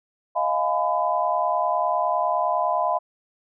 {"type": "chord", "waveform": "sine", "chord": "F half-diminished seventh", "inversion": "third", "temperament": "just", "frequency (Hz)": [628.6, 698.5, 838.1, 1005.8], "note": ["Eb5", "F5", "Ab5", "Cb6"], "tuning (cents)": [18, 0, 16, 31], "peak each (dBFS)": [-26, -24, -29, -24], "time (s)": [0.35, 2.99], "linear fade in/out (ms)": 20, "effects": []}